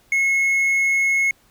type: tone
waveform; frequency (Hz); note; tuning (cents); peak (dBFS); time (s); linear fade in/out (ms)
triangle; 2176; C#7; -33; -14; 0.12-1.31; 2
effects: pink hiss -57 dBFS RMS until 1.5 s